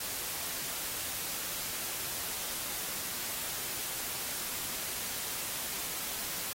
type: noise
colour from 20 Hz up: white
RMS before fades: -37 dBFS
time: 0-6.53 s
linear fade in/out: 5 ms
effects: AAC 48 kbps